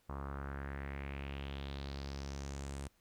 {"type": "tone with low-pass filter sweep", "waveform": "sawtooth", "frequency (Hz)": 69.3, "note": "C#2", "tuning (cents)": 0, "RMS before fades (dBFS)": -43, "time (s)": [0.09, 2.88], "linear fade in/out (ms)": 5, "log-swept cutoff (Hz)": [1100, 9000], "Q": 3.5, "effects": ["pink hiss -73 dBFS RMS until 3 s"]}